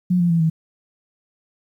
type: tone with pitch steps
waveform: sine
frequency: 180 / 173.37 / 166.98 / 160.83 Hz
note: F#3 / F3 / E3 / E3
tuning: -47 / -12 / +23 / -42 cents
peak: -14 dBFS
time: 0.1-0.5 s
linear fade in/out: 10 ms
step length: 100 ms
effects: 9-bit